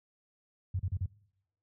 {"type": "tone bursts", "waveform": "sine", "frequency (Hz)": 92.5, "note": "F#2", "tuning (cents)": 0, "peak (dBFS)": -28, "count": 4, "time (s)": [0.74, 1.059], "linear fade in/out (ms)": 5, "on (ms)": 52, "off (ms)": 37, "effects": ["noise-tail reverb RT60 0.8 s tail -23 dB re dry", "high-pass 60 Hz 12 dB/octave"]}